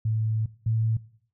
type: tone pair in turn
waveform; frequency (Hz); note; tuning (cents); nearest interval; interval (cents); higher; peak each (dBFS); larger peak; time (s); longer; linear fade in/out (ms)
sine; 110 / 111.66; A2 / A2; 0 / +26; unison; 26; second; -22 / -21; second; 0.05-0.46 / 0.66-0.97; first; 5
effects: noise-tail reverb RT60 0.6 s tail -20 dB re dry